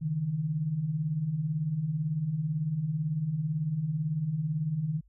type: beating tone pair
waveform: sine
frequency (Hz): 138.59 / 156.59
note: C#3 / D#3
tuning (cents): 0 / +11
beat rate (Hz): 18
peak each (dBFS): -35 / -28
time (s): 0.01-5.01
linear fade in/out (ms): 20
effects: added 50 Hz sine -58 dBFS peak until 5.08 s